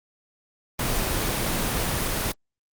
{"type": "noise", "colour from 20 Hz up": "pink", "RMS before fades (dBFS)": -25, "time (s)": [0.79, 2.32], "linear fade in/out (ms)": 5, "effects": ["Opus 24 kbps"]}